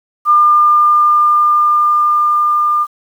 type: tone with level ramp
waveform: sine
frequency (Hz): 1202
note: D6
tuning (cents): +40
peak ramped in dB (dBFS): -5 to -10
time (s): 0.25-2.87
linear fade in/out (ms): 50
effects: 7-bit

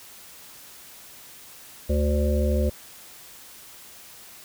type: harmonic tone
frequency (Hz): 73.42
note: D2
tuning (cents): 0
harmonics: 1 / 3 / 5 / 7 / 8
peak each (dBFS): -21 / -28 / -31 / -29 / -31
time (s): 1.89-2.7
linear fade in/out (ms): 10
effects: white hiss -46 dBFS RMS until 4.44 s

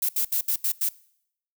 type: noise bursts at uneven times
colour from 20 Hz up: violet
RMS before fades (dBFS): -24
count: 6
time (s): 0.02-0.09 / 0.16-0.25 / 0.32-0.41 / 0.48-0.56 / 0.64-0.72 / 0.81-0.89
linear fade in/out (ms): 5
effects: noise-tail reverb RT60 0.7 s tail -22 dB re dry

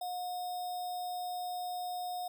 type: tone with sample-and-hold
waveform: sine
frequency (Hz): 720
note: F#5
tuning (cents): -47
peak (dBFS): -35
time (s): 0.01-2.28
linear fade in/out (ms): 5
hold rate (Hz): 4410
effects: none

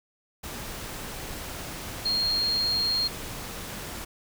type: tone in noise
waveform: sine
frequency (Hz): 4235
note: C8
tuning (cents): +20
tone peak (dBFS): -23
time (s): 2.05-3.08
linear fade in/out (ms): 10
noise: pink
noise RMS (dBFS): -37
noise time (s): 0.43-4.05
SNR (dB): +11
effects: none

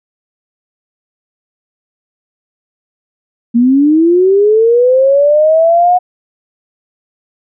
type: linear sweep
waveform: sine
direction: up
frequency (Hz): 229.3 to 730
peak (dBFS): -5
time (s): 3.54-5.99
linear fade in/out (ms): 20
effects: none

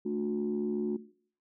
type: chord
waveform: sine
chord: D major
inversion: second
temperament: equal with one note detuned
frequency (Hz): 220 / 293.7 / 361.8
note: A3 / D4 / F#4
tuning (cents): 0 / 0 / -39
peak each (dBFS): -33 / -36 / -32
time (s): 0.05-0.97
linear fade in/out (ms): 10
effects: noise-tail reverb RT60 0.5 s tail -17 dB re dry + tanh soft clip ceiling -22 dBFS

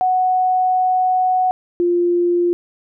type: tone pair in turn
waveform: sine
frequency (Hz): 740 / 349.2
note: F#5 / F4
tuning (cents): 0 / 0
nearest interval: octave + minor second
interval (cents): 1300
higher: first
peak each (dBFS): -13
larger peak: neither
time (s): 0.01-1.51 / 1.8-2.53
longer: first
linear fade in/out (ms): 0
effects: none

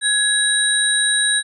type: tone cluster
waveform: sine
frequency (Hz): 1671 / 3854 / 8790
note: G#6 / B7 / C#9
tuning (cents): +10 / -43 / -16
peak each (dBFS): -19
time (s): 0.01-1.43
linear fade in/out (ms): 50
effects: none

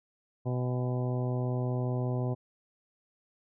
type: harmonic tone with a mistuned harmonic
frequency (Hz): 125.3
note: B2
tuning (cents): +25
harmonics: 1 / 2 / 3 / 4 / 5 / 6 / 7 / 8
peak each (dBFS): -29 / -37 / -38 / -41 / -41 / -46 / -48 / -49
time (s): 0.45-2.35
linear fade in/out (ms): 20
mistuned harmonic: 7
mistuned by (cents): -63
effects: none

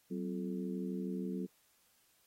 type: harmonic tone with a mistuned harmonic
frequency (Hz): 86.7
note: F2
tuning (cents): -12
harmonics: 2 / 3 / 4 / 5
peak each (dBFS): -38 / -42 / -44 / -46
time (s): 0.1-1.47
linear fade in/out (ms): 20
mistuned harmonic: 2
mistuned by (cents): +140
effects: white hiss -71 dBFS RMS until 2.26 s + AAC 48 kbps

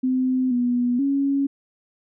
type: tone with pitch steps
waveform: sine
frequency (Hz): 257.1 / 244.3 / 277.4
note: C4 / B3 / C#4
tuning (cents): -30 / -19 / +1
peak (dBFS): -18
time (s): 0.03-1.47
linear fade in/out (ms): 10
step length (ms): 480
effects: none

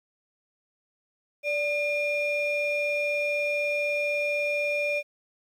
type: ring-modulated tone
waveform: triangle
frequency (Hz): 1498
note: F#6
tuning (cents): +21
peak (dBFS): -19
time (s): 1.43-5.03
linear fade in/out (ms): 50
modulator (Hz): 914
effects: tanh soft clip ceiling -15 dBFS + 10-bit

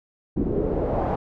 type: noise with low-pass filter sweep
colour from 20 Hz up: pink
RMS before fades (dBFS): -24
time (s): 0.36-1.16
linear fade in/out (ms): 10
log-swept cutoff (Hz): 310 to 850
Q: 2.7
effects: none

